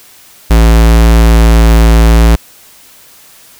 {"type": "tone", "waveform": "square", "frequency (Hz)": 56.2, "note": "A1", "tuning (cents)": 37, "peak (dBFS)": -3, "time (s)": [0.5, 2.36], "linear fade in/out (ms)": 10, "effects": ["white hiss -39 dBFS RMS until 3.59 s"]}